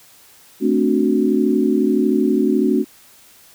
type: chord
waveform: sine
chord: D dominant seventh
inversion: second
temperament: equal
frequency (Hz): 220 / 261.6 / 293.7 / 370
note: A3 / C4 / D4 / F#4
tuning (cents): 0 / 0 / 0 / 0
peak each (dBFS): -19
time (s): 0.6-2.85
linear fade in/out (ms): 50
effects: white hiss -48 dBFS RMS until 3.54 s